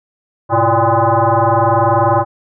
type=tone with frequency modulation; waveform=sine; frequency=104.9 Hz; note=G#2; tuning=18 cents sharp; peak=-9 dBFS; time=0.49-2.25 s; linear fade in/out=50 ms; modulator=230 Hz; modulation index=4.6; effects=none